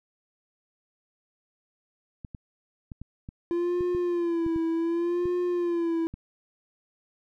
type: clicks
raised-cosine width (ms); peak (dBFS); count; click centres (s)
5; -26; 11; 2.248 / 2.348 / 2.918 / 3.016 / 3.289 / 3.808 / 3.949 / 4.464 / 4.561 / 5.256 / 6.14
type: tone with vibrato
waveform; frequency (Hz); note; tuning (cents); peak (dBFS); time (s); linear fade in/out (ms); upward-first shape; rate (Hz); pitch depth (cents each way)
triangle; 341.7; F4; -38; -22; 3.51-6.07; 0; sine; 0.67; 71
effects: none